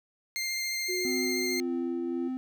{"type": "tone with vibrato", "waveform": "20% pulse", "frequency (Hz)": 2105, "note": "C7", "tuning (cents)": 10, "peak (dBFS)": -25, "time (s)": [0.36, 1.6], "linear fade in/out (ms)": 0, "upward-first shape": "sine", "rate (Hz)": 14, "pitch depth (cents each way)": 13}
{"type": "tone with pitch glide", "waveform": "sine", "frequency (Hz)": [364.4, 342], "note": ["F#4", "F4"], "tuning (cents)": [-26, -36], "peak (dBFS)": -31, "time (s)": [0.88, 2.29], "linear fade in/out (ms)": 20, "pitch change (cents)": -110, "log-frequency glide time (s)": [1.5, 1.72]}
{"type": "tone with tremolo", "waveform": "triangle", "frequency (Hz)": 258.3, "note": "C4", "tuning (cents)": -22, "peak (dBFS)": -28, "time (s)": [1.05, 2.37], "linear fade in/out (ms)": 0, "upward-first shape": "triangle", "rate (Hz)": 1.8, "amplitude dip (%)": 40}
{"effects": []}